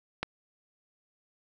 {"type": "click", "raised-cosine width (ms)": 0.3, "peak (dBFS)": -14, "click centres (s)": 0.23, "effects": []}